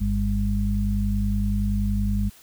harmonic tone, 50.6 Hz, G#1, 44 cents flat, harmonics 1 / 2 / 4, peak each -23 / -27 / -25 dBFS, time 0-2.3 s, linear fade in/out 20 ms, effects white hiss -51 dBFS RMS until 2.42 s

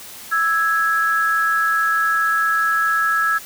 sine tone pair together, 1316.6 / 1661.2 Hz, E6 / G#6, -3 / 0 cents, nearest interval major third, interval 403 cents, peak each -18 dBFS, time 0.31-3.39 s, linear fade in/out 20 ms, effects white hiss -37 dBFS RMS until 3.45 s

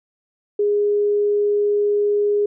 sine tone, 412.4 Hz, G#4, 12 cents flat, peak -15 dBFS, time 0.59-2.46 s, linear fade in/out 5 ms, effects none

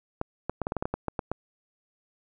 clicks, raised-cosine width 1 ms, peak -14 dBFS, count 12, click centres 0.214 / 0.496 / 0.617 / 0.669 / 0.721 / 0.767 / 0.825 / 0.855 / 0.94 / 1.083 / 1.192 / 1.316 s, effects none

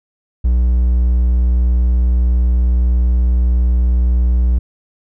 triangle tone, 60.8 Hz, B1, 26 cents flat, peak -8 dBFS, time 0.44-4.59 s, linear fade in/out 10 ms, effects none

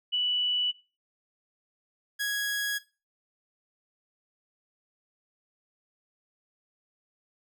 sine / sawtooth tone pair in turn, 2960 / 1661.2 Hz, F#7 / G#6, 0 / 0 cents, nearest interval minor seventh, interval 1000 cents, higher first, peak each -24 / -24 dBFS, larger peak neither, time 0.12-0.72 / 2.19-2.79 s, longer neither, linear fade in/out 20 ms, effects noise-tail reverb RT60 0.3 s tail -18 dB re dry

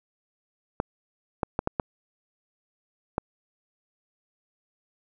clicks, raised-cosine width 1 ms, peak -10 dBFS, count 6, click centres 0.801 / 1.432 / 1.591 / 1.674 / 1.798 / 3.181 s, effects none

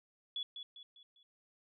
sine tone with echo, 3400 Hz, G#7, 40 cents sharp, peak -36 dBFS, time 0.36-0.43 s, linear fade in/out 2 ms, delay 200 ms, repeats 4, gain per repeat -7 dB, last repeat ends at 1.23 s, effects none

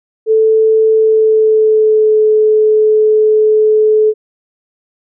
sine tone with pitch glide, 440 to 430.7 Hz, A4 to A4, 0 to -37 cents, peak -6 dBFS, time 0.26-4.14 s, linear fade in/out 50 ms, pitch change -37 cents, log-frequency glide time 0.92-2.19 s, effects none

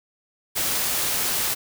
white noise, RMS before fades -24 dBFS, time 0.55-1.55 s, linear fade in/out 20 ms, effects none

